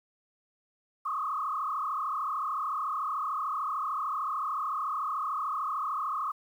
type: tone with frequency modulation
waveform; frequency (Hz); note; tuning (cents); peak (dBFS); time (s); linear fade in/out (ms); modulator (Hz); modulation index
sine; 1174.7; D6; 0; -29; 1.05-6.32; 10; 33.5; 3.1
effects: 10-bit